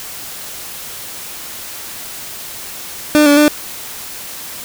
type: tone with pitch steps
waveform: 30% pulse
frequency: 299.9 / 288.8 / 297.8 Hz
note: D4 / D4 / D4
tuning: +36 / -29 / +24 cents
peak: -4 dBFS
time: 3.15-3.48 s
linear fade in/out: 0 ms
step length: 110 ms
effects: white hiss -29 dBFS RMS until 4.64 s